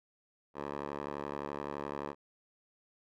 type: tone with band-pass filter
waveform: 10% pulse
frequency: 71.7 Hz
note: D2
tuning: 41 cents flat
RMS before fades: -40 dBFS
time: 0.54-2.15 s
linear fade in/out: 50 ms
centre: 760 Hz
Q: 1.3
effects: none